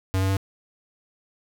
square tone with pitch steps, 94.6 / 95.81 / 97.04 Hz, F#2 / G2 / G2, +39 / -39 / -17 cents, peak -21 dBFS, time 0.14-0.368 s, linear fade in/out 0 ms, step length 76 ms, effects none

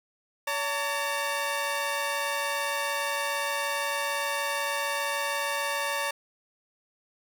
15% pulse tone pair together, 568 / 905.3 Hz, C#5 / A5, +42 / +49 cents, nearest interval minor sixth, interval 807 cents, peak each -24 dBFS, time 0.47-6.11 s, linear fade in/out 5 ms, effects none

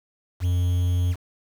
triangle tone with quantisation, 88.9 Hz, F2, 31 cents sharp, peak -17 dBFS, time 0.4-1.16 s, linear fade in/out 50 ms, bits 7, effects none

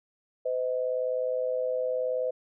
sine tone pair together, 509.8 / 629 Hz, C5 / D#5, -45 / +19 cents, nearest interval major third, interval 364 cents, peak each -27 / -32 dBFS, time 0.45-2.31 s, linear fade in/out 10 ms, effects none

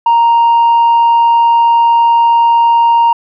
sine tone, 932.3 Hz, A#5, in tune, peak -3 dBFS, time 0.06-3.13 s, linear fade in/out 5 ms, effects tanh soft clip ceiling -4 dBFS

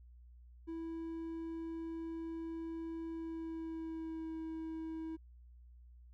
triangle tone with pitch glide, 328.1 to 321.7 Hz, E4 to E4, -8 to -42 cents, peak -38 dBFS, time 0.67-5.17 s, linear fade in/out 20 ms, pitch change -34 cents, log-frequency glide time 3.08-4.34 s, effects added 60 Hz sine -55 dBFS peak until 6.13 s

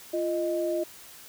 sine tone pair together, 345.5 / 621 Hz, F4 / D#5, -19 / -3 cents, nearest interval minor seventh, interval 1016 cents, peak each -28 dBFS, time 0.13-0.84 s, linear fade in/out 10 ms, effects white hiss -48 dBFS RMS until 1.28 s

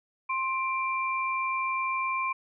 sine tone pair together, 1051.3 / 2360 Hz, C6 / D7, +8 / +8 cents, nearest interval octave + major second, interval 1400 cents, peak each -28 / -31 dBFS, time 0.29-2.33 s, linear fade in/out 10 ms, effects none

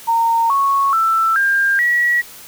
sine tone with pitch steps, 919 / 1105.6 / 1330 / 1600.1 / 1924.9 Hz, A#5 / C#6 / E6 / G6 / B6, -25 / -5 / +15 / +35 / -45 cents, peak -12 dBFS, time 0.07-2.22 s, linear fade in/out 20 ms, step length 430 ms, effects white hiss -38 dBFS RMS until 2.47 s

